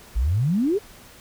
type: exponential sweep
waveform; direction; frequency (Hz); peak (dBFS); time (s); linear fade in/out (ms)
sine; up; 50.8 to 440; -18; 0.15-0.79; 20
effects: pink hiss -47 dBFS RMS until 1.2 s